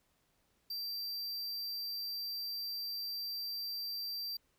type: tone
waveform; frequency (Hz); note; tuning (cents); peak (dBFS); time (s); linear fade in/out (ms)
square; 4699; D8; 0; -38; 0.7-4.37; 5
effects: pink hiss -75 dBFS RMS until 4.58 s